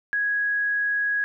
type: tone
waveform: sine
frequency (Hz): 1661.2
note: G#6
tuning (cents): 0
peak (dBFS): -21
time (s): 0.13-1.24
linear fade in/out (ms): 0
effects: none